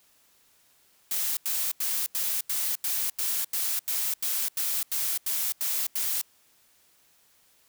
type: noise bursts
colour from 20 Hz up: blue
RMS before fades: -28 dBFS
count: 15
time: 1.11-6.214 s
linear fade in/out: 2 ms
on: 260 ms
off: 86 ms
effects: white hiss -63 dBFS RMS until 7.68 s